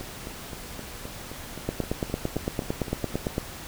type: two click trains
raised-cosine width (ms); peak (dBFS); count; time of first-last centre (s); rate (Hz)
2; -23 / -12; 13 / 16; 0.01-3.143 / 1.69-3.381; 3.83 / 8.87
effects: pink hiss -40 dBFS RMS until 3.67 s